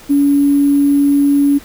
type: tone with sample-and-hold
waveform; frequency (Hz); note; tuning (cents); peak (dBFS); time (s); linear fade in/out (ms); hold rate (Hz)
sine; 283.6; C#4; +40; -8; 0.09-1.59; 20; 11025
effects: pink hiss -39 dBFS RMS until 1.64 s